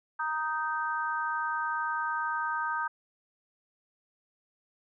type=chord; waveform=sine; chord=Eb major; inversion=second; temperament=just; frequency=933.4 / 1244.5 / 1555.6 Hz; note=Bb5 / Eb6 / G6; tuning=+2 / 0 / -14 cents; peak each=-33 dBFS; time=0.19-2.88 s; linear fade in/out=10 ms; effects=none